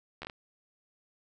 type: slowing click train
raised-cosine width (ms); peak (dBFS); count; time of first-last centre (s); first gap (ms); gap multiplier
0.3; -24; 5; 0.22-0.299; 12; 1.34
effects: none